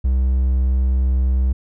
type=tone; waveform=triangle; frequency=64.4 Hz; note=C2; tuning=27 cents flat; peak=-12 dBFS; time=0.04-1.53 s; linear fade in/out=10 ms; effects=none